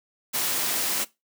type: noise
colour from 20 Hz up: white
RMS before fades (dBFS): -26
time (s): 0.33-1.05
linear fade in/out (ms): 20
effects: noise-tail reverb RT60 0.2 s tail -19 dB re dry + high-pass 150 Hz 12 dB/octave